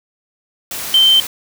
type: tone in noise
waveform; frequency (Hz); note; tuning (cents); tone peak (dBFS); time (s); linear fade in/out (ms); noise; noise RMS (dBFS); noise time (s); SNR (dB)
sine; 3110; G7; -14; -7; 0.94-1.2; 2; white; -25; 0.71-1.27; +15
effects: none

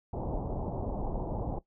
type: low-pass noise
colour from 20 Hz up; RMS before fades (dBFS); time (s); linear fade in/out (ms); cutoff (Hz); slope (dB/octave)
pink; -34; 0.13-1.59; 5; 900; 48
effects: noise-tail reverb RT60 0.1 s tail -17 dB re dry

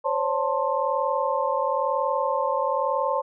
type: tone cluster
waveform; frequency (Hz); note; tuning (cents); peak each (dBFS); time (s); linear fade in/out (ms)
sine; 524 / 565 / 889 / 1056; C5 / C#5 / A5 / C6; +2 / +33 / +18 / +16; -27; 0.04-3.22; 20
effects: none

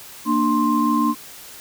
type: tone cluster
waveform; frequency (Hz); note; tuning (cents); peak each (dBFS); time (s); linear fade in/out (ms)
sine; 231.8 / 297.8 / 1051; A#3 / D4 / C6; -10 / +24 / +7; -20; 0.25-1.15; 50
effects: white hiss -40 dBFS RMS until 1.6 s

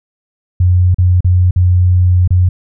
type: tone with dropouts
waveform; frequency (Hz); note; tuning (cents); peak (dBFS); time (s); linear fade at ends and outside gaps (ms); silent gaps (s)
sine; 90.2; F#2; -44; -6; 0.6-2.49; 5; 0.945-0.984 / 1.207-1.245 / 1.51-1.56 / 2.277-2.305
effects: none

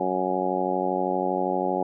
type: harmonic tone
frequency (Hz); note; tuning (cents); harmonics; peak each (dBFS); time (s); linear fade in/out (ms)
92.6; F#2; +2; 2 / 3 / 4 / 5 / 6 / 7 / 8 / 9; -33 / -32 / -29 / -34 / -30 / -34 / -30 / -29; 0-1.83; 5
effects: none

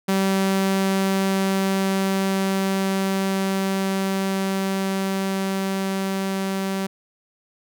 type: tone with level ramp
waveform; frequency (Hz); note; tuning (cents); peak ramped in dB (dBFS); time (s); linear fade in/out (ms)
sawtooth; 193; G3; -27; -14 to -19; 0.08-6.87; 10
effects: none

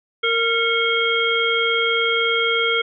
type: harmonic tone with a mistuned harmonic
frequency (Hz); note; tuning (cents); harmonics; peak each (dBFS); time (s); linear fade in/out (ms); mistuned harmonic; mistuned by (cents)
461.7; A#4; -17; 1 / 3 / 5 / 7; -22 / -22 / -22 / -22; 0.23-2.82; 10; 5; -92
effects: none

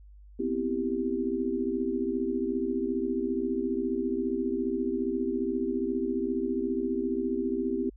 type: chord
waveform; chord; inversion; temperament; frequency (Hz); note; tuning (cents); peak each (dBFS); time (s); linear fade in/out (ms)
sine; C major seventh; third; equal; 246.9 / 261.6 / 329.6 / 392; B3 / C4 / E4 / G4; 0 / 0 / 0 / 0; -33 / -32 / -33 / -31; 0.39-7.9; 10
effects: added 50 Hz sine -48 dBFS peak until 7.96 s

